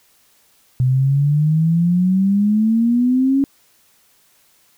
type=exponential sweep; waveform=sine; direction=up; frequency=125.5 to 278.3 Hz; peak=-12 dBFS; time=0.8-3.44 s; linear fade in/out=0 ms; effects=white hiss -56 dBFS RMS until 4.77 s